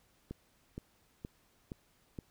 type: click train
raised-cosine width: 3 ms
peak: -28 dBFS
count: 5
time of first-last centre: 0.31-2.188 s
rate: 2.13 Hz
effects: pink hiss -70 dBFS RMS until 2.3 s